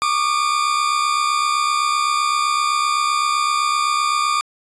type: tone pair together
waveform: 40% pulse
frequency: 1140.2 / 1208 Hz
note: C#6 / D6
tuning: +48 / +48 cents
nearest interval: minor second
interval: 100 cents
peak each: -21 / -17 dBFS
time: 0.02-4.41 s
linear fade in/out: 0 ms
effects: resampled to 22050 Hz